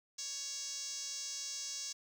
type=tone with band-pass filter; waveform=5% pulse; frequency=557 Hz; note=C#5; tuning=8 cents sharp; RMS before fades=-42 dBFS; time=0.18-1.93 s; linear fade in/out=10 ms; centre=6100 Hz; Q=3.6; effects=10-bit